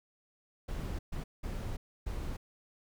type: noise bursts at uneven times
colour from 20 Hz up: brown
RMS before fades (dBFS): -37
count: 4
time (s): 0.68-0.99 / 1.12-1.24 / 1.43-1.77 / 2.06-2.37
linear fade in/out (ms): 10
effects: none